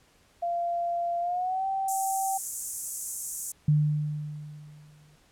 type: tone with pitch glide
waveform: sine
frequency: 690 to 774.5 Hz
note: F5 to G5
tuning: -21 to -21 cents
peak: -26 dBFS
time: 0.42-2.38 s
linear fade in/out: 10 ms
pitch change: +200 cents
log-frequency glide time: 1.2-1.66 s
type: high-pass noise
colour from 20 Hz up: pink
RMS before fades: -32 dBFS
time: 1.88-3.52 s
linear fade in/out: 5 ms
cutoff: 6700 Hz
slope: 48 dB/octave
type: tone with exponential decay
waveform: sine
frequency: 150 Hz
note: D3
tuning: 37 cents sharp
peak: -17 dBFS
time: 3.68-5.16 s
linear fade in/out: 5 ms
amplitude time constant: 320 ms
effects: pink hiss -62 dBFS RMS until 5.31 s + low-pass 11000 Hz 12 dB/octave